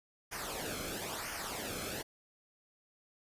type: noise with flanger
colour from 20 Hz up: pink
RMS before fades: -40 dBFS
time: 0.31-2.03 s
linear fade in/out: 20 ms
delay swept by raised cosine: 0.25 to 1.08 ms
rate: 1 Hz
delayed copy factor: -0.7
effects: resampled to 32000 Hz